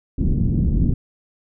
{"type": "low-pass noise", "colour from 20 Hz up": "pink", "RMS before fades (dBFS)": -18, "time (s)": [0.18, 0.94], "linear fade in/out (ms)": 5, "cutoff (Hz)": 260, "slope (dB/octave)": 24, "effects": []}